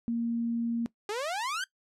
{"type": "tone", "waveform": "sine", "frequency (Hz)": 233.1, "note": "A#3", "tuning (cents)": 0, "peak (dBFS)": -27, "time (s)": [0.08, 0.86], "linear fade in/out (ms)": 0}
{"type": "exponential sweep", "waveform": "sawtooth", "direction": "up", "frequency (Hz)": [398.3, 1603], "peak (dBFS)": -27, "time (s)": [1.09, 1.64], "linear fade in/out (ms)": 2}
{"effects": ["noise-tail reverb RT60 0.1 s tail -19 dB re dry", "low-pass 9000 Hz 12 dB/octave"]}